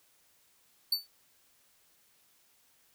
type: tone with exponential decay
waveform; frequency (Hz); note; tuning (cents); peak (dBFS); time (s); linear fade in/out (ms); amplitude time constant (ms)
45% pulse; 4499; C#8; +25; -22; 0.92-1.07; 5; 31
effects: white hiss -67 dBFS RMS until 2.94 s